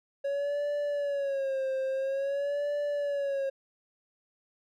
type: tone with vibrato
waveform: triangle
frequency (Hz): 555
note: C#5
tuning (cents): +2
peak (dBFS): -26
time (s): 0.24-3.5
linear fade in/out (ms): 10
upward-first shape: sine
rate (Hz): 0.49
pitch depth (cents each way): 83
effects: none